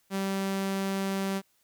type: tone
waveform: sawtooth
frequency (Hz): 194.3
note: G3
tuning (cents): -15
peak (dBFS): -24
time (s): 0.1-1.42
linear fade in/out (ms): 50
effects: white hiss -69 dBFS RMS until 1.63 s